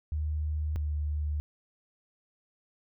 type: tone pair in turn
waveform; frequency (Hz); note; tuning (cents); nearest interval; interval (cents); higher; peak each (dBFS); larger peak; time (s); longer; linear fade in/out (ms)
sine; 76.2 / 74.72; D#2 / D2; -36 / +30; unison; 34; first; -28; neither; 0.12-0.76 / 0.76-1.4; neither; 0
effects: none